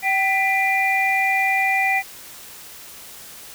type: tone cluster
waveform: sine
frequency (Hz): 771 / 1989 / 2389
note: G5 / B6 / D7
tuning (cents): -29 / +12 / +29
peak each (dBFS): -21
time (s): 0.02-2.03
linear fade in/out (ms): 50
effects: white hiss -40 dBFS RMS until 3.54 s